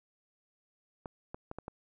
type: clicks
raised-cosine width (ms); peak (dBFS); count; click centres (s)
1; -26; 5; 1.058 / 1.345 / 1.514 / 1.586 / 1.681
effects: none